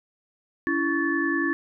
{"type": "tone cluster", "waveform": "sine", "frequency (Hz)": [284.1, 334.6, 1119, 1744], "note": ["C#4", "E4", "C#6", "A6"], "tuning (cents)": [43, 26, 16, -16], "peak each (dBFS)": [-27, -26, -33, -26], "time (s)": [0.67, 1.53], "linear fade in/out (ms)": 0, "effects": []}